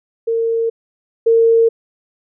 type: tone pair in turn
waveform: sine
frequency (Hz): 457 / 457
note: A#4 / A#4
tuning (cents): -34 / -34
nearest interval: unison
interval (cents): 0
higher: neither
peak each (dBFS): -14 / -8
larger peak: second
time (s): 0.27-0.7 / 1.26-1.69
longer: neither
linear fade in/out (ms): 10
effects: none